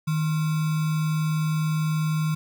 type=tone with sample-and-hold; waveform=sine; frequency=156.5 Hz; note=D#3; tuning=10 cents sharp; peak=-21 dBFS; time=0.07-2.35 s; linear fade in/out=10 ms; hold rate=1225 Hz; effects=none